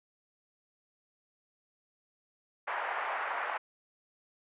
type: band-pass noise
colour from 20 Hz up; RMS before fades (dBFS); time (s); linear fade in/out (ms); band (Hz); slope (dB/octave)
pink; -35; 2.67-3.58; 10; 690 to 2000; 24
effects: resampled to 8000 Hz